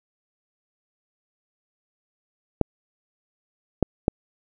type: clicks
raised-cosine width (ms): 2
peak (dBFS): -4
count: 3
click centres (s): 2.613 / 3.827 / 4.081
effects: none